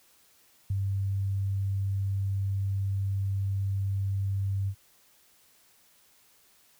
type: tone with ADSR envelope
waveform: sine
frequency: 98 Hz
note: G2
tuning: in tune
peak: -24 dBFS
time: 0.7-4.75 s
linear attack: 5 ms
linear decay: 28 ms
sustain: -2 dB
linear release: 69 ms
effects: white hiss -62 dBFS RMS until 6.79 s